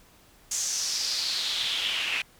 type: noise with band-pass filter sweep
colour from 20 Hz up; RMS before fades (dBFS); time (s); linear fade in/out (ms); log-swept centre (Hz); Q
pink; -29; 0.51-2.22; 5; 6900 to 2500; 4.4
effects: pink hiss -57 dBFS RMS until 2.39 s